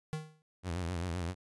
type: tone with exponential decay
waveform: square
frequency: 155.56 Hz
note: D#3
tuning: in tune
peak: -32 dBFS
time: 0.13-0.42 s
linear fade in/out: 0 ms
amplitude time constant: 62 ms
type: tone with vibrato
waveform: sawtooth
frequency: 87.31 Hz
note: F2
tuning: in tune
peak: -30 dBFS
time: 0.63-1.35 s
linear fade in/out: 50 ms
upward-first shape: sine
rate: 7.7 Hz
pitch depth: 110 cents each way
effects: resampled to 24000 Hz